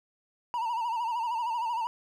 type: tone with vibrato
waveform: triangle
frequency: 932.3 Hz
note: A#5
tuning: in tune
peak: -26 dBFS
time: 0.54-1.87 s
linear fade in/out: 0 ms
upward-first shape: sine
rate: 13 Hz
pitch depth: 88 cents each way
effects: none